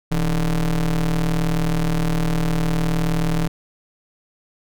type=ring-modulated tone; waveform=square; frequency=73 Hz; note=D2; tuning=10 cents flat; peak=-15 dBFS; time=0.11-3.48 s; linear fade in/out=10 ms; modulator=92.7 Hz; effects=none